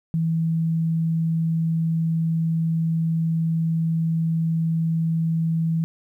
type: tone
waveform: sine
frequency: 163.2 Hz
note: E3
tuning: 17 cents flat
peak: -19 dBFS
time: 0.14-5.84 s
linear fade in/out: 0 ms
effects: 10-bit